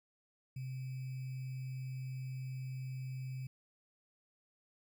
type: tone with sample-and-hold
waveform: sine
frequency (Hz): 130.2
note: C3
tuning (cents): -8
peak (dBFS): -39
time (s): 0.56-3.47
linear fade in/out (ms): 5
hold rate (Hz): 2450
effects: none